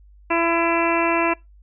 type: harmonic tone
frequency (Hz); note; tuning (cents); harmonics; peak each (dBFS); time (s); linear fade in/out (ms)
335.6; E4; +31; 1 / 2 / 3 / 4 / 5 / 6 / 7 / 8; -22 / -24 / -23 / -29 / -30 / -31 / -28 / -27; 0.3-1.34; 10
effects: noise-tail reverb RT60 0.2 s tail -24 dB re dry + added 50 Hz sine -46 dBFS peak until 1.62 s